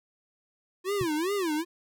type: tone with vibrato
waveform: square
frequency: 351.4 Hz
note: F4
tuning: 11 cents sharp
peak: -27 dBFS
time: 0.84-1.65 s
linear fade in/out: 50 ms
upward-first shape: sine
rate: 2.5 Hz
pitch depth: 270 cents each way
type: tone with exponential decay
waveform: sine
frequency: 128.2 Hz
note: C3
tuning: 35 cents flat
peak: -25 dBFS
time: 1.01-1.08 s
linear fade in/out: 0 ms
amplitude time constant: 15 ms
effects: none